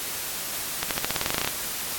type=accelerating click train; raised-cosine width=0.2 ms; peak=-6 dBFS; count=14; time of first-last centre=0.83-1.475 s; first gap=78 ms; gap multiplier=0.92; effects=white hiss -31 dBFS RMS until 1.98 s + AAC 64 kbps